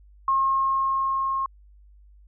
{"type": "tone with level ramp", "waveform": "sine", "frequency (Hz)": 1076, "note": "C6", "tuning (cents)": 48, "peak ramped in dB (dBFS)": [-18, -23], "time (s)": [0.28, 1.46], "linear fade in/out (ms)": 2, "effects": ["added 50 Hz sine -49 dBFS peak until 2.27 s"]}